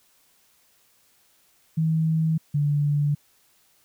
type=tone pair in turn; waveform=sine; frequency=160 / 145.86 Hz; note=D#3 / D3; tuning=+49 / -12 cents; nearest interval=major second; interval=161 cents; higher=first; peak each=-19 dBFS; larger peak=neither; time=1.77-2.38 / 2.54-3.15 s; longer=neither; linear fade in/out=10 ms; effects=white hiss -62 dBFS RMS until 3.84 s